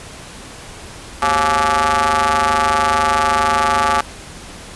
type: ring-modulated tone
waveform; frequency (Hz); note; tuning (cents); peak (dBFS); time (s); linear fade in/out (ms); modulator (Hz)
sawtooth; 153.5; D#3; -23; -6; 1.22-4.01; 5; 1010
effects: pink hiss -35 dBFS RMS until 4.75 s + resampled to 24000 Hz